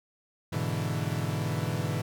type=chord; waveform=40% pulse; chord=E dominant seventh; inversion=first; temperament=equal; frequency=103.83 / 123.47 / 146.83 / 164.81 Hz; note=G#2 / B2 / D3 / E3; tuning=0 / 0 / 0 / 0 cents; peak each=-33 dBFS; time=0.52-2.02 s; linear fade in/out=10 ms; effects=none